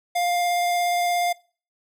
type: tone with vibrato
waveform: square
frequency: 703 Hz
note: F5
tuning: 11 cents sharp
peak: -21 dBFS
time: 0.15-1.33 s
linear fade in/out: 10 ms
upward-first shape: triangle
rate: 17 Hz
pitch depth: 10 cents each way
effects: noise-tail reverb RT60 0.4 s tail -23 dB re dry